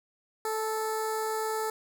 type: tone with notch filter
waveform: 15% pulse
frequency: 437.9 Hz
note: A4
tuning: 8 cents flat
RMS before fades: -31 dBFS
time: 0.45-1.7 s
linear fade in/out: 2 ms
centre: 2900 Hz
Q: 0.52
effects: none